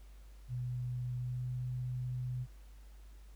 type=tone with pitch glide; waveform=sine; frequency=124.1 to 125.69 Hz; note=B2 to B2; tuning=+9 to +31 cents; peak=-35 dBFS; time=0.48-2.47 s; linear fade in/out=50 ms; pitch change=+22 cents; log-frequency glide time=1.17-1.51 s; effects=added 50 Hz sine -51 dBFS peak until 3.35 s + pink hiss -67 dBFS RMS until 3.35 s